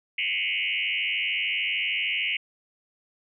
sine tone with frequency modulation, 2536 Hz, D#7, 32 cents sharp, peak -24 dBFS, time 0.18-2.37 s, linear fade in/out 5 ms, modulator 93.2 Hz, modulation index 4.8, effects none

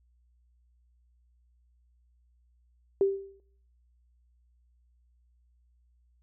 sine tone with exponential decay, 392 Hz, G4, in tune, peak -18 dBFS, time 3.01-3.4 s, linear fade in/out 1 ms, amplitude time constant 84 ms, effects noise-tail reverb RT60 0.7 s tail -23 dB re dry + added 60 Hz sine -63 dBFS peak until 6.22 s

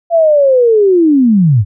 sine linear sweep, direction down, 686 to 90.9 Hz, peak -5 dBFS, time 0.1-1.65 s, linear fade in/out 50 ms, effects none

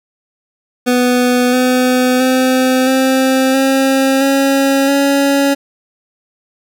25% pulse tone with pitch steps, 247.9 / 252.8 / 257.8 / 262.9 / 268.2 / 273.5 / 278.9 Hz, B3 / B3 / C4 / C4 / C4 / C#4 / C#4, +7 / +41 / -26 / +8 / +43 / -23 / +11 cents, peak -6 dBFS, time 0.86-5.55 s, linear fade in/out 20 ms, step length 670 ms, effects none

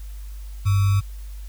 sine tone with sample-and-hold, 98.7 Hz, G2, 12 cents sharp, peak -15 dBFS, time 0.65-1.01 s, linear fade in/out 20 ms, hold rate 1225 Hz, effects added 50 Hz sine -32 dBFS peak until 1.48 s + white hiss -52 dBFS RMS until 1.48 s

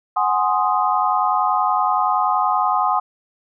sine chord, Ab dominant seventh, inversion third, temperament equal, 740 / 830.6 / 1046.5 / 1244.5 Hz, Gb5 / Ab5 / C6 / Eb6, 0 / 0 / 0 / 0 cents, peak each -21 dBFS, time 0.16-3 s, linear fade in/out 10 ms, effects none

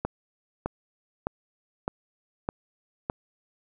click train, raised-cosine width 1 ms, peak -13 dBFS, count 6, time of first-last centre 0.05-3.099 s, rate 1.64 Hz, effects none

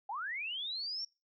sine linear sweep, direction up, 753 to 5588 Hz, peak -36 dBFS, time 0.09-1.05 s, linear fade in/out 5 ms, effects noise-tail reverb RT60 0.3 s tail -26 dB re dry

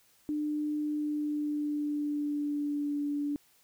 sine tone with pitch glide, 299.5 to 289.8 Hz, D4 to D4, +34 to -23 cents, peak -29 dBFS, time 0.29-3.36 s, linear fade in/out 0 ms, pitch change -57 cents, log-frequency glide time 0.84-3.02 s, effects white hiss -65 dBFS RMS until 3.63 s

